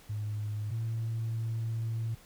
sine tone pair in turn, 105.5 / 113.26 Hz, G#2 / A#2, +28 / -49 cents, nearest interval minor second, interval 123 cents, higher second, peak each -31 / -29 dBFS, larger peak second, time 0.09-0.71 / 0.71-2.15 s, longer second, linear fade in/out 10 ms, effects tanh soft clip ceiling -27 dBFS + pink hiss -57 dBFS RMS until 2.25 s

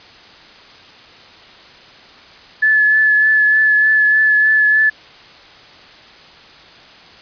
sine tone with vibrato, 1726 Hz, A6, 34 cents flat, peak -9 dBFS, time 2.62-4.9 s, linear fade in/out 10 ms, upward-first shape triangle, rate 3.3 Hz, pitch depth 19 cents each way, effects white hiss -41 dBFS RMS until 7.21 s + resampled to 11025 Hz

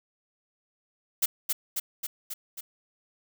blue noise with echo, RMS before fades -23 dBFS, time 1.22-1.26 s, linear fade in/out 10 ms, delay 270 ms, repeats 5, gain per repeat -3 dB, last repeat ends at 2.61 s, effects none

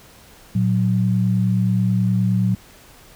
sine tone pair together, 115.3 / 184.78 Hz, A#2 / F#3, -19 / -2 cents, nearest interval minor sixth, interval 817 cents, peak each -18 / -18 dBFS, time 0.55-2.55 s, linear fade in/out 5 ms, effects pink hiss -47 dBFS RMS until 3.15 s

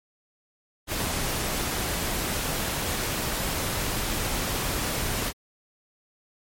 pink noise, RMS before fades -28 dBFS, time 0.87-5.33 s, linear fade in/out 50 ms, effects MP3 64 kbps

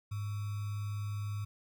sine tone with sample-and-hold, 103.1 Hz, G#2, 12 cents flat, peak -34 dBFS, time 0.11-1.45 s, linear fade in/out 10 ms, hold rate 1225 Hz, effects none

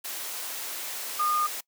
sine tone in noise, 1220 Hz, D#6, 34 cents flat, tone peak -23 dBFS, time 1.19-1.47 s, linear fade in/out 10 ms, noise white, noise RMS -35 dBFS, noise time 0.04-1.61 s, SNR +9 dB, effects noise-tail reverb RT60 0.1 s tail -23 dB re dry + high-pass 400 Hz 12 dB/octave

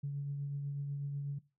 sine tone with tremolo, 141.8 Hz, C#3, 40 cents sharp, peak -33 dBFS, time 0.03-1.39 s, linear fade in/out 10 ms, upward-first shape triangle, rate 8.1 Hz, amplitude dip 30%, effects noise-tail reverb RT60 0.3 s tail -20 dB re dry + tanh soft clip ceiling -29 dBFS

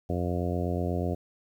harmonic tone, 88.2 Hz, F2, 18 cents sharp, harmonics 1 / 2 / 3 / 4 / 5 / 6 / 7 / 8, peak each -30 / -33 / -35 / -36 / -37 / -38 / -38 / -39 dBFS, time 0.09-1.15 s, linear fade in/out 10 ms, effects 10-bit

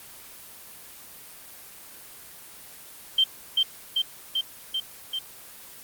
sine tone with echo, 3136 Hz, G7, in tune, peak -16 dBFS, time 3.18-3.24 s, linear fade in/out 5 ms, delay 390 ms, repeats 5, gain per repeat -2 dB, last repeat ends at 5.19 s, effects white hiss -45 dBFS RMS until 5.83 s + Opus 24 kbps

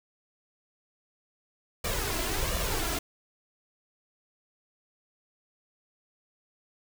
pink noise with flanger, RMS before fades -30 dBFS, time 1.84-2.99 s, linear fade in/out 5 ms, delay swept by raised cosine 1.7 to 3 ms, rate 1.4 Hz, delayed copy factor +0.65, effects none

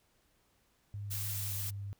sine tone with pitch glide, 101.8 to 99.94 Hz, G#2 to G2, -34 to +34 cents, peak -38 dBFS, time 0.94-1.93 s, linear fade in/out 0 ms, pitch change -32 cents, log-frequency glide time 1.29-1.35 s
blue noise, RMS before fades -39 dBFS, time 1.1-1.71 s, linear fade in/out 20 ms
effects pink hiss -72 dBFS RMS until 1.99 s

